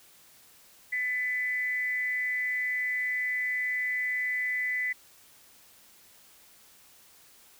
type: tone with frequency modulation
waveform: sine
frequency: 2000 Hz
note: B6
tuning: 21 cents sharp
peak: -27 dBFS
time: 0.92-4.93 s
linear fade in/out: 10 ms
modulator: 238 Hz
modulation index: 0.37
effects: white hiss -57 dBFS RMS until 7.59 s